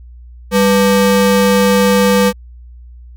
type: ring-modulated tone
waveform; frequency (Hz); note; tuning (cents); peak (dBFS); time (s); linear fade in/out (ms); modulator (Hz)
square; 345.5; F4; -19; -6; 0.51-2.33; 50; 148
effects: added 60 Hz sine -33 dBFS peak until 3.16 s